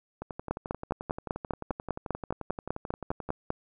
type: two click trains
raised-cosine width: 1 ms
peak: -14 / -22 dBFS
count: 16 / 36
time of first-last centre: 0.51-3.504 / 0.22-3.29 s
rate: 5.01 / 11.4 Hz
effects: none